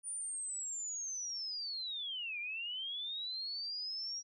sine linear two-way sweep, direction down then up, 9500 to 2349 to 5720 Hz, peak -38 dBFS, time 0.03-4.23 s, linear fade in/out 50 ms, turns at 2.39 s, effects none

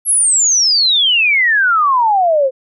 sine exponential sweep, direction down, 11420 to 508 Hz, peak -9 dBFS, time 0.05-2.51 s, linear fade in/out 50 ms, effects none

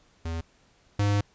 square tone pair in turn, 82.41 / 102.09 Hz, E2 / G#2, 0 / -29 cents, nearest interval major third, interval 371 cents, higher second, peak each -30 / -22 dBFS, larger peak second, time 0.25-0.41 / 0.99-1.21 s, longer second, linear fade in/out 5 ms, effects pink hiss -62 dBFS RMS until 1.34 s + resampled to 16000 Hz

